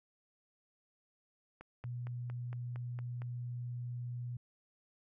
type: click train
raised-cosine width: 0.5 ms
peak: -35 dBFS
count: 8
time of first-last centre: 1.61-3.219 s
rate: 4.35 Hz
type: tone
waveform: sine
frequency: 121.8 Hz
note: B2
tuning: 24 cents flat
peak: -38 dBFS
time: 1.84-4.37 s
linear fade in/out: 5 ms
effects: none